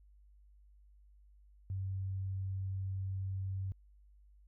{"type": "tone", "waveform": "sine", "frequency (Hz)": 95.8, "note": "G2", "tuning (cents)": -39, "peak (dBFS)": -35, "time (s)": [1.7, 3.72], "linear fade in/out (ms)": 0, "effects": ["added 50 Hz sine -59 dBFS peak until 4.47 s"]}